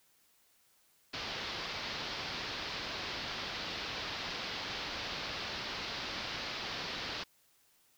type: low-pass noise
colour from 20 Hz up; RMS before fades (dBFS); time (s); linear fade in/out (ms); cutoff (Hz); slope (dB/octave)
white; -40; 1.13-7.24; 10; 5000; 48
effects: white hiss -69 dBFS RMS until 7.97 s